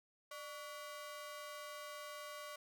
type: ring-modulated tone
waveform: sawtooth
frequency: 865 Hz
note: A5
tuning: 30 cents flat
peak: -40 dBFS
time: 0.31-2.56 s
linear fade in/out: 5 ms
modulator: 268 Hz
effects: none